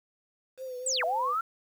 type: tone with vibrato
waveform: sine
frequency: 510 Hz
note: C5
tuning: 44 cents flat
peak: -35 dBFS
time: 0.57-1.35 s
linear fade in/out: 50 ms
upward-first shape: triangle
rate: 3.7 Hz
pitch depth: 58 cents each way
type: linear two-way sweep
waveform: sine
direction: down then up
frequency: 8372 to 622.3 to 1376 Hz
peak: -26 dBFS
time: 0.86-1.41 s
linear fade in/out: 5 ms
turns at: 1.04 s
effects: 9-bit